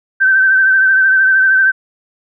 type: tone with vibrato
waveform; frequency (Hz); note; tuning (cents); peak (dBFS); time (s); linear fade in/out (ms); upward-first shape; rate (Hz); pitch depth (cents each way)
sine; 1547; G6; -23; -7; 0.2-1.72; 20; triangle; 13; 42
effects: none